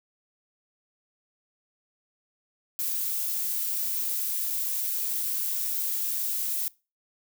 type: noise with dropouts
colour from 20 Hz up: violet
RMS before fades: -29 dBFS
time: 2.79-6.68 s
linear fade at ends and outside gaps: 0 ms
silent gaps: 4.501-4.505 s
effects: noise-tail reverb RT60 0.3 s tail -23 dB re dry